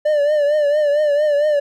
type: tone with vibrato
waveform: triangle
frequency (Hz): 591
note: D5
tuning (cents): +11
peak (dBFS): -11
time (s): 0.05-1.6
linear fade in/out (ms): 10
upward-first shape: triangle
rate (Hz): 4.4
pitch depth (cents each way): 75
effects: none